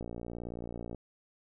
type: click train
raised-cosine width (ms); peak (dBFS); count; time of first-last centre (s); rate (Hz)
2; -27; 56; 0.01-0.947; 58.7
effects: none